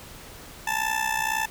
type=tone with amplitude modulation; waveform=20% pulse; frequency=880 Hz; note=A5; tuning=in tune; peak=-16 dBFS; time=0.67-1.46 s; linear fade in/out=5 ms; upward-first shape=sine; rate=61.9 Hz; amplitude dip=75%; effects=pink hiss -44 dBFS RMS until 1.5 s